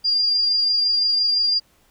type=tone with amplitude modulation; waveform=sine; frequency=4802 Hz; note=D8; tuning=38 cents sharp; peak=-15 dBFS; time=0.04-1.6 s; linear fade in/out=20 ms; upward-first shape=sine; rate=25.7 Hz; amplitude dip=25%; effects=pink hiss -59 dBFS RMS until 1.9 s